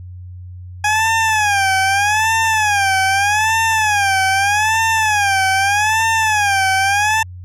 20% pulse tone with vibrato, 830 Hz, G#5, 1 cent flat, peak -8 dBFS, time 0.84-7.23 s, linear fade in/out 5 ms, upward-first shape sine, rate 0.81 Hz, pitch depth 140 cents each way, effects added 90 Hz sine -30 dBFS peak until 7.44 s + low-pass 10000 Hz 12 dB/octave

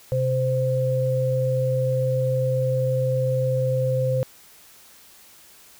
sine tone pair together, 129.5 / 518.6 Hz, C3 / C5, -17 / -15 cents, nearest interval 2 octaves, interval 2402 cents, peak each -22 dBFS, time 0.12-4.23 s, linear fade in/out 0 ms, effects white hiss -50 dBFS RMS until 5.79 s

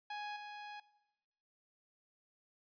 sawtooth tone with level steps, 832 Hz, G#5, 3 cents sharp, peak -37 / -42 dBFS, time 0.1-0.8 s, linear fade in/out 5 ms, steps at 0.36 s, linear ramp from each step 5 ms, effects noise-tail reverb RT60 1.0 s tail -19 dB re dry + resampled to 11025 Hz

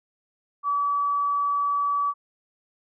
sine tone, 1146 Hz, D6, 43 cents flat, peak -21 dBFS, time 0.63-2.14 s, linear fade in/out 50 ms, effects none

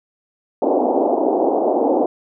pink band-pass noise, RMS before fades -17 dBFS, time 0.62-2.06 s, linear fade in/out 2 ms, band 270 to 820 Hz, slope 48 dB/octave, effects none

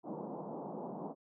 pink band-pass noise, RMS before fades -43 dBFS, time 0.03-1.15 s, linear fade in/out 50 ms, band 160 to 970 Hz, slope 48 dB/octave, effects none

